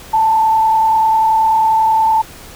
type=tone with frequency modulation; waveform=sine; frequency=884 Hz; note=A5; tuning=8 cents sharp; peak=-9 dBFS; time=0.13-2.22 s; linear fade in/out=10 ms; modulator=30.3 Hz; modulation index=0.53; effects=pink hiss -36 dBFS RMS until 2.55 s